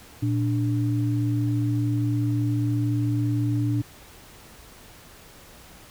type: tone pair together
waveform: sine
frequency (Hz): 116.55 / 293.7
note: A#2 / D4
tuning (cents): 0 / 0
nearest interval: octave + major third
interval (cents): 1600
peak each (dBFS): -22 / -26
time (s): 0.22-3.82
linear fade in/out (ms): 10
effects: pink hiss -48 dBFS RMS until 5.9 s